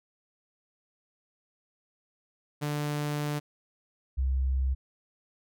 sawtooth / sine tone pair in turn, 147.7 / 65.79 Hz, D3 / C2, +10 / +10 cents, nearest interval octave + major second, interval 1400 cents, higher first, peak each -25 / -24 dBFS, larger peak second, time 2.61-3.4 / 4.17-4.75 s, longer first, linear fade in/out 20 ms, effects none

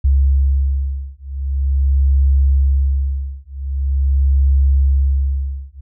sine beating tone pair, 68 / 68.44 Hz, C#2 / C#2, -33 / -22 cents, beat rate 0.44 Hz, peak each -15 / -15 dBFS, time 0.04-5.81 s, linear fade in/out 10 ms, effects none

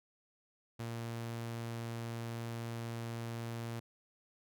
sawtooth tone, 116.1 Hz, A#2, 7 cents flat, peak -35 dBFS, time 0.79-3.8 s, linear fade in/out 10 ms, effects none

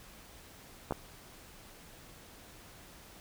clicks, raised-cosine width 1 ms, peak -19 dBFS, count 2, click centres 0.909 / 0.923 s, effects pink hiss -54 dBFS RMS until 3.2 s

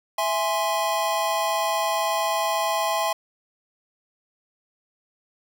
square chord, E augmented, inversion none, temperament equal, 659.3 / 830.6 / 1046.5 Hz, E5 / G#5 / B#5, 0 / 0 / 0 cents, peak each -27 dBFS, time 0.18-3.13 s, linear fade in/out 5 ms, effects none

